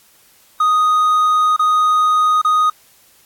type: tone with dropouts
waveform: triangle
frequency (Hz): 1244.5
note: D#6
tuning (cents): 0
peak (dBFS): -9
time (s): 0.6-2.7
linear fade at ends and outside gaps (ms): 5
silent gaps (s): 1.564-1.593 / 2.416-2.447
effects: white hiss -51 dBFS RMS until 3.25 s + AAC 64 kbps